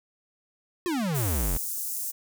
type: exponential sweep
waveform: square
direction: down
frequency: 372.9 to 37.02 Hz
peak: -26 dBFS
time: 0.86-1.57 s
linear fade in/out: 0 ms
type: high-pass noise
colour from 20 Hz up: white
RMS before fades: -32 dBFS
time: 1.14-2.12 s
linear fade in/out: 20 ms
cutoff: 6700 Hz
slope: 24 dB/octave
effects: none